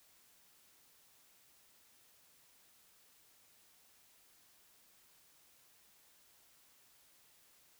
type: silence
effects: white hiss -67 dBFS RMS until 7.79 s